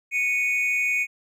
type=tone pair together; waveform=triangle; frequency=2217 / 2478 Hz; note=C#7 / D#7; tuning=0 / -8 cents; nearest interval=major second; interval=192 cents; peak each=-22 dBFS; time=0.11-1.07 s; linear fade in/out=50 ms; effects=none